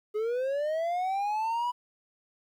triangle linear sweep, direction up, 415.3 to 987.8 Hz, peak -25 dBFS, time 0.14-1.72 s, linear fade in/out 20 ms, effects 11-bit

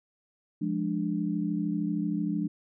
sine chord, D diminished, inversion first, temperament equal with one note detuned, 174.61 / 207.7 / 294.9 Hz, F3 / Ab3 / D4, 0 / 0 / +7 cents, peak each -31 dBFS, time 0.61-2.48 s, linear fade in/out 10 ms, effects none

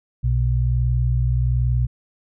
sine tone pair together, 61.6 / 122.84 Hz, B1 / B2, -4 / -9 cents, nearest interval octave, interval 1195 cents, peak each -19 dBFS, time 0.23-1.87 s, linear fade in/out 20 ms, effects none

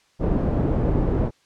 pink low-pass noise, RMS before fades -21 dBFS, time 0.19-1.31 s, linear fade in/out 50 ms, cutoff 490 Hz, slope 12 dB/octave, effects white hiss -61 dBFS RMS until 1.45 s + low-pass 6000 Hz 12 dB/octave

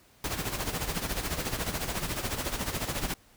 pink noise with tremolo, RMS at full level -30 dBFS, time 0.24-3.14 s, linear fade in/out 2 ms, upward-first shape sine, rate 14 Hz, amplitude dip 65%, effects pink hiss -60 dBFS RMS until 3.36 s

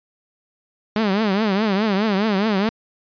sawtooth tone with vibrato, 205.8 Hz, G#3, 16 cents flat, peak -13 dBFS, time 0.96-2.69 s, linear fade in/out 0 ms, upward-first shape triangle, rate 4.8 Hz, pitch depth 180 cents each way, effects resampled to 11025 Hz

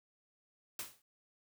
white noise with exponential decay, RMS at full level -38 dBFS, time 0.79-1.02 s, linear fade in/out 2 ms, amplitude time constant 49 ms, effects none

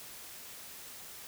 silence, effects white hiss -48 dBFS RMS until 1.27 s

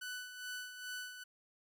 sawtooth tone with tremolo, 1493 Hz, F#6, 15 cents sharp, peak -37 dBFS, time 0.01-1.24 s, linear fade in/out 10 ms, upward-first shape sine, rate 2.4 Hz, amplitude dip 60%, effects none

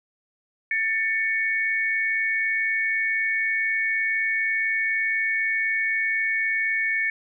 sine tone pair together, 1781.2 / 2229 Hz, A6 / C#7, +21 / +9 cents, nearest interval major third, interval 388 cents, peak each -24 dBFS, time 0.71-7.1 s, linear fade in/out 2 ms, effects none

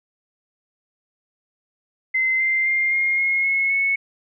sine tone with pitch steps, 2063 / 2086 / 2109 / 2132 / 2156 / 2179 / 2203 Hz, C7 / C7 / C7 / C7 / C#7 / C#7 / C#7, -25 / -6 / +13 / +32 / -49 / -30 / -11 cents, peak -17 dBFS, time 2.14-3.96 s, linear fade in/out 10 ms, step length 260 ms, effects none

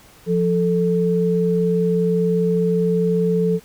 sine tone pair together, 174.97 / 440 Hz, F3 / A4, +4 / 0 cents, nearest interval octave + major third, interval 1596 cents, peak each -18 dBFS, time 0.26-3.6 s, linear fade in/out 50 ms, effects pink hiss -48 dBFS RMS until 3.64 s

